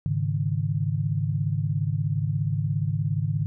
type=chord; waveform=sine; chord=Ab suspended fourth; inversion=none; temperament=equal; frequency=103.83 / 138.59 / 155.56 Hz; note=Ab2 / Db3 / Eb3; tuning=0 / 0 / 0 cents; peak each=-27 dBFS; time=0.06-3.46 s; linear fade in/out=0 ms; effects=none